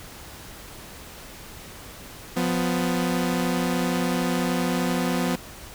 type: tone pair together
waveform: sawtooth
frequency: 176.78 / 250 Hz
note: F3 / B3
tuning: +21 / +21 cents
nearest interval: tritone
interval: 600 cents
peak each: -21 dBFS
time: 2.36-5.36 s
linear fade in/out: 10 ms
effects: pink hiss -42 dBFS RMS until 5.74 s